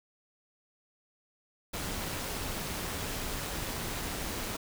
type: noise with amplitude modulation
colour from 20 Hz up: pink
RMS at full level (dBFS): -34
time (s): 1.73-4.57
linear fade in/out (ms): 10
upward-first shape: sine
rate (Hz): 203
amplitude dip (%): 45
effects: none